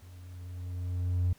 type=tone with level ramp; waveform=triangle; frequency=89.5 Hz; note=F2; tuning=43 cents sharp; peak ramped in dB=-46 to -20 dBFS; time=0.02-1.33 s; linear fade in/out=5 ms; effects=tanh soft clip ceiling -20 dBFS + pink hiss -61 dBFS RMS until 1.38 s